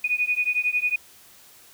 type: beating tone pair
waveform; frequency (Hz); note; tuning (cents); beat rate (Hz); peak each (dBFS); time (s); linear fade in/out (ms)
sine; 2467 / 2478; D#7 / D#7; -15 / -8; 11; -24; 0.04-0.96; 5
effects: white hiss -51 dBFS RMS until 1.73 s